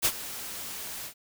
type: noise with ADSR envelope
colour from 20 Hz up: white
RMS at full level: -22 dBFS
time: 0.02-1.14 s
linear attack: 33 ms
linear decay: 57 ms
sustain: -16 dB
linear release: 87 ms
effects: none